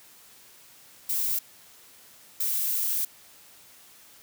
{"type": "noise bursts at uneven times", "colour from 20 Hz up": "violet", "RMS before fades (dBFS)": -27, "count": 2, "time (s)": [[1.09, 1.39], [2.4, 3.05]], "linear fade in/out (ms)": 5, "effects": ["white hiss -53 dBFS RMS until 4.22 s", "high-pass 60 Hz 12 dB/octave"]}